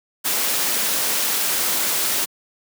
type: noise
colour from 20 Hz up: white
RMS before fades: -21 dBFS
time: 0.24-2.26 s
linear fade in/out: 20 ms
effects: high-pass 200 Hz 12 dB/octave